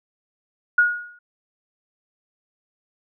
sine tone with exponential decay, 1444 Hz, F#6, 43 cents flat, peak -10 dBFS, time 0.78-1.19 s, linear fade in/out 5 ms, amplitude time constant 89 ms, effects none

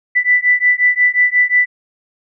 sine beating tone pair, 1979 / 1984.6 Hz, B6 / B6, +3 / +8 cents, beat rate 5.6 Hz, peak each -13 dBFS, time 0.15-1.66 s, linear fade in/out 20 ms, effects none

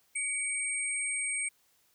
sine tone pair together, 2259 / 8520 Hz, C#7 / C9, +32 / +30 cents, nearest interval octave + major seventh, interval 2298 cents, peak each -34 / -32 dBFS, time 0.15-1.49 s, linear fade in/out 10 ms, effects white hiss -69 dBFS RMS until 1.94 s

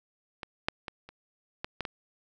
clicks, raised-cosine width 0.3 ms, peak -21 / -10 / -20 / -30 / -17 / -16 / -18 dBFS, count 7, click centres 0.432 / 0.685 / 0.882 / 1.09 / 1.645 / 1.807 / 1.852 s, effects none

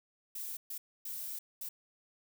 violet noise bursts at uneven times, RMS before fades -41 dBFS, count 4, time 0.35-0.57 / 0.7-0.78 / 1.05-1.39 / 1.61-1.69 s, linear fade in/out 5 ms, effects none

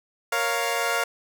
15% pulse chord, Bb minor, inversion none, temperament equal, 466.2 / 554.4 / 698.5 Hz, Bb4 / Db5 / F5, 0 / 0 / 0 cents, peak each -22 / -22 / -20 dBFS, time 0.32-1.04 s, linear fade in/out 5 ms, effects none

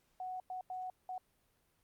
sine tone bursts at uneven times, 740 Hz, F#5, in tune, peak -39 dBFS, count 4, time 0.2-0.4 / 0.5-0.61 / 0.7-0.9 / 1.09-1.18 s, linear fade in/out 2 ms, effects pink hiss -75 dBFS RMS until 1.83 s + Opus 48 kbps

